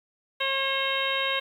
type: harmonic tone with a mistuned harmonic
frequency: 540 Hz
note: C#5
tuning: 45 cents flat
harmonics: 1 / 2 / 3 / 4 / 5 / 6 / 7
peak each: -32 / -32 / -32 / -32 / -32 / -32 / -32 dBFS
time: 0.4-1.4 s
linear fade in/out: 10 ms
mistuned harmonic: 6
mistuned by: -60 cents
effects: 9-bit